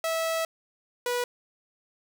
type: tone pair in turn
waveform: sawtooth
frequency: 652 / 488.4 Hz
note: E5 / B4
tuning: -19 / -19 cents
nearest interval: perfect fourth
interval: 500 cents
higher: first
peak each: -22 / -22 dBFS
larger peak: neither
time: 0.04-0.45 / 1.06-1.24 s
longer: first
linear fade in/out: 2 ms
effects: none